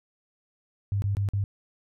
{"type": "tone with dropouts", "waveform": "sine", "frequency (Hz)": 100, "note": "G2", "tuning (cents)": 35, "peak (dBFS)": -23, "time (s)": [0.92, 1.44], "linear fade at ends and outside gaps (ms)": 0, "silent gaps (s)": [[1.021, 1.04], [1.15, 1.169], [1.288, 1.335]], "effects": []}